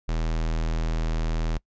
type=tone; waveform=square; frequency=40.35 Hz; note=E1; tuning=36 cents flat; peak=-24 dBFS; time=0.08-1.58 s; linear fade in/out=10 ms; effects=noise-tail reverb RT60 0.1 s tail -24 dB re dry + resampled to 16000 Hz